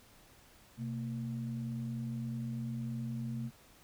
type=tone pair together; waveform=sine; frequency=127.4 / 227.3 Hz; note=C3 / A#3; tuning=-46 / -43 cents; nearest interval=minor seventh; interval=1003 cents; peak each=-37 / -38 dBFS; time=0.77-3.51 s; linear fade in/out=50 ms; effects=tanh soft clip ceiling -28 dBFS + pink hiss -61 dBFS RMS until 3.83 s